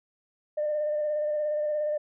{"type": "tone with vibrato", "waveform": "sine", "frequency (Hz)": 601, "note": "D5", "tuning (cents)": 40, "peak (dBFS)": -24, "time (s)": [0.57, 1.98], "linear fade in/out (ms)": 10, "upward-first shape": "square", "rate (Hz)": 17, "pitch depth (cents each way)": 19, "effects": ["tanh soft clip ceiling -21 dBFS"]}